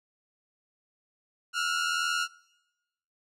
sawtooth tone pair together, 1348.1 / 1430 Hz, E6 / F6, +38 / +41 cents, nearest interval minor second, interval 103 cents, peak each -28 / -24 dBFS, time 1.53-2.28 s, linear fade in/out 50 ms, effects noise-tail reverb RT60 1.0 s tail -23 dB re dry + low-pass 8000 Hz 12 dB/octave

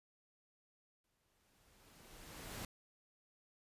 pink noise with exponential growth, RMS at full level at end -45 dBFS, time 1.04-2.65 s, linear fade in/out 2 ms, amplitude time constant 350 ms, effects resampled to 32000 Hz

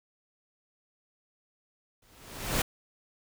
pink noise with exponential growth, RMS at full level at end -25 dBFS, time 2.02-2.62 s, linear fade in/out 5 ms, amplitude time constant 130 ms, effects none

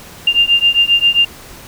sine beating tone pair, 2794 / 2801.5 Hz, F7 / F7, 0 / +5 cents, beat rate 7.5 Hz, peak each -12 dBFS, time 0.27-1.25 s, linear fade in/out 5 ms, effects pink hiss -36 dBFS RMS until 1.67 s

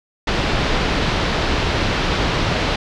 pink low-pass noise, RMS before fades -19 dBFS, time 0.27-2.76 s, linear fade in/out 5 ms, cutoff 4600 Hz, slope 24 dB/octave, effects none

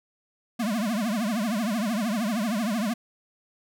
square tone with vibrato, 219 Hz, A3, 8 cents flat, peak -25 dBFS, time 0.59-2.94 s, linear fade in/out 10 ms, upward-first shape triangle, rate 13 Hz, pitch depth 230 cents each way, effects none

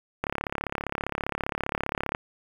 click train, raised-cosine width 0.5 ms, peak -12 dBFS, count 68, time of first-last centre 0.24-2.149 s, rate 35.1 Hz, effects 7-bit

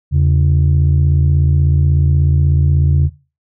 sine tone pair together, 82.41 / 138.84 Hz, E2 / C#3, 0 / +3 cents, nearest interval major sixth, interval 903 cents, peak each -10 dBFS, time 0.11-3.1 s, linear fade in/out 50 ms, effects noise-tail reverb RT60 0.3 s tail -17 dB re dry + tanh soft clip ceiling -5 dBFS

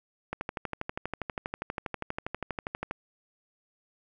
click train, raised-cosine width 0.5 ms, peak -17 dBFS, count 33, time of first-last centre 0.33-2.911 s, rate 12.4 Hz, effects none

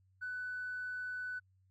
triangle tone with tanh clipping, 1495 Hz, F#6, 17 cents sharp, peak -38 dBFS, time 0.21-1.4 s, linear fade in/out 20 ms, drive 4 dB, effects added 94 Hz sine -67 dBFS peak until 1.7 s + AAC 64 kbps

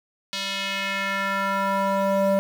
square tone with band-pass filter sweep, 195.9 Hz, G3, 1 cent flat, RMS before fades -24 dBFS, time 0.33-2.39 s, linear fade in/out 0 ms, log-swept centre 3900 to 550 Hz, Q 1.9, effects 7-bit

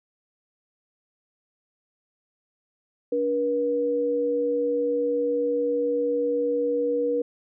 sine tone pair together, 288.5 / 481 Hz, D4 / B4, -31 / -46 cents, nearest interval major sixth, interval 885 cents, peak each -29 / -22 dBFS, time 3.12-7.22 s, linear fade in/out 5 ms, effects none

